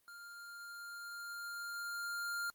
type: tone with level ramp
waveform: square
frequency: 1400 Hz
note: F6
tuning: 4 cents sharp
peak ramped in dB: -51 to -37 dBFS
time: 0.08-2.5 s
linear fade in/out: 0 ms
effects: white hiss -74 dBFS RMS until 2.54 s + Opus 24 kbps